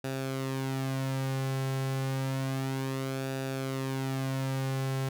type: tone with flanger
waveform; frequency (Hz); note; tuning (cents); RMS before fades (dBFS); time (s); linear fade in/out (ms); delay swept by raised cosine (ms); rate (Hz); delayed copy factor
sawtooth; 133.5; C3; +35; -32; 0.04-5.09; 5; 0.94 to 3.34; 0.3; -0.55
effects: none